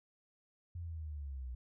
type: linear sweep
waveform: sine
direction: down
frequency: 87.9 to 60.2 Hz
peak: -40 dBFS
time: 0.75-1.55 s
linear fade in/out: 5 ms
effects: none